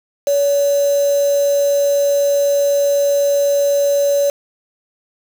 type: tone with quantisation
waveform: sine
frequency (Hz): 568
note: C#5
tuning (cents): +42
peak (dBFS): -12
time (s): 0.27-4.3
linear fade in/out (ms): 2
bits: 4
effects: none